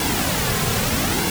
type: noise with flanger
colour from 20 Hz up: pink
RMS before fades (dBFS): -21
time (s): 0-1.3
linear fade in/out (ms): 2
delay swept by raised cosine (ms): 1.6 to 3.4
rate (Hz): 0.8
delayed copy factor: -0.6
effects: none